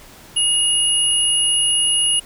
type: tone pair together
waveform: sine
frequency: 2874 / 10242 Hz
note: F7 / D#9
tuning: +49 / +49 cents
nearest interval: octave + minor seventh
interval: 2200 cents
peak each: -17 dBFS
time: 0.36-2.2 s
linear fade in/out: 10 ms
effects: pink hiss -43 dBFS RMS until 2.25 s